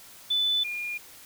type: tone pair in turn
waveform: sine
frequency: 3498 / 2420 Hz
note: A7 / D#7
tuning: -11 / -49 cents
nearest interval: tritone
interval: 638 cents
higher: first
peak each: -22 / -30 dBFS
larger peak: first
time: 0.3-0.64 / 0.64-0.98 s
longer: neither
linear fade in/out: 10 ms
effects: white hiss -49 dBFS RMS until 1.25 s